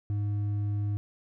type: tone with hard clipping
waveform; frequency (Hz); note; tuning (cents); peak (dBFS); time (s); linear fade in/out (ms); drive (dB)
sine; 102.8; G#2; -17; -28; 0.1-0.97; 0; 4
effects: none